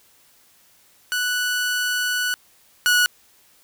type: tone pair in turn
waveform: sawtooth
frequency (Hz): 1480 / 1466.4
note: F#6 / F#6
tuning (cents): 0 / -16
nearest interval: unison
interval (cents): 16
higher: first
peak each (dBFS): -17 / -11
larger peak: second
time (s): 1.12-2.34 / 2.86-3.06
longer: first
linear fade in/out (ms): 0
effects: white hiss -56 dBFS RMS until 3.63 s